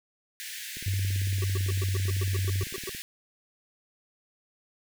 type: high-pass noise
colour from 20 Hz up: pink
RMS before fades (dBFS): -39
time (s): 0.4-3.02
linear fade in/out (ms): 0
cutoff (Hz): 1600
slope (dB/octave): 96
type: click train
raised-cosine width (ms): 3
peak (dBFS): -31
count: 40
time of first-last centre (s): 0.77-2.949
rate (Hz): 17.9
type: tone with pitch glide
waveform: sine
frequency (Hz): 96.8 to 95.85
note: G2 to G2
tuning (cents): -21 to -38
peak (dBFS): -25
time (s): 0.86-2.64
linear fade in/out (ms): 5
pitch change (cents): -17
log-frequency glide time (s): 1.37-1.7
type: tone bursts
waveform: square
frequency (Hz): 380.6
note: F#4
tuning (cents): +49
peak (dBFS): -33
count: 12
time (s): 1.42-2.894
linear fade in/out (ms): 2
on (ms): 22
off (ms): 110
effects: none